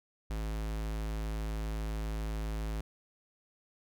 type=tone; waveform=square; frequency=53.7 Hz; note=A1; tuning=41 cents flat; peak=-34 dBFS; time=0.3-2.81 s; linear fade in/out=5 ms; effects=none